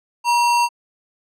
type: tone with sample-and-hold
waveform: sine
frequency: 953 Hz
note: A#5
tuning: 38 cents sharp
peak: -13 dBFS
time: 0.24-0.69 s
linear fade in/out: 50 ms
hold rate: 3675 Hz
effects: low-pass 9000 Hz 12 dB/octave